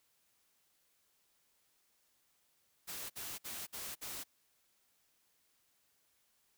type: noise bursts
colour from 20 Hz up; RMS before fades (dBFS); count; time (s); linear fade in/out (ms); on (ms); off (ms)
white; -44; 5; 2.87-4.24; 20; 230; 55
effects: white hiss -75 dBFS RMS until 6.57 s